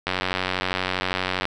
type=click train; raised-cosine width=0.3 ms; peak=-7 dBFS; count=129; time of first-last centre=0.07-1.454 s; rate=92.5 Hz; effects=none